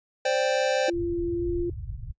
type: chord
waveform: square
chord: C suspended second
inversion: none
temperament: just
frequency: 523.3 / 588.7 / 784.9 Hz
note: C5 / D5 / G5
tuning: 0 / +4 / +2 cents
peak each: -25 / -28 / -30 dBFS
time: 0.25-0.9 s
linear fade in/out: 5 ms
type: tone with pitch glide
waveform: sine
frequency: 343.6 to 346.6 Hz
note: F4 to F4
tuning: -28 to -13 cents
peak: -25 dBFS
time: 0.88-1.7 s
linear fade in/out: 5 ms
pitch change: +15 cents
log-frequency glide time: 1.35-1.46 s
type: low-pass noise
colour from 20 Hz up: pink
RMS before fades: -35 dBFS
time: 0.93-2.13 s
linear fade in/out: 20 ms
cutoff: 130 Hz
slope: 48 dB/octave
effects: noise-tail reverb RT60 0.1 s tail -26 dB re dry + resampled to 16000 Hz